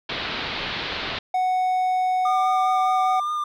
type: low-pass noise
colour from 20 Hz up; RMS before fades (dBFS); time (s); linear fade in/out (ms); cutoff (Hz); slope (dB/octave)
white; -29; 0.09-1.19; 5; 4200; 48
type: tone with pitch glide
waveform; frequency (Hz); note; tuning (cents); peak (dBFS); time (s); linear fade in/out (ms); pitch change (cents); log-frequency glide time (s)
triangle; 740 to 748.6; F#5 to F#5; 0 to +20; -17; 1.34-3.2; 5; +20; 2.27-2.32
type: tone with vibrato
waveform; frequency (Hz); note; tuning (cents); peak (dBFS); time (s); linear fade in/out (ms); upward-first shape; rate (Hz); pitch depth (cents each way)
triangle; 1206; D6; +46; -21; 2.25-3.44; 5; sine; 4.9; 18
effects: none